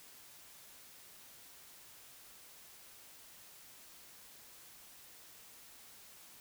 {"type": "silence", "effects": ["white hiss -57 dBFS RMS until 6.4 s"]}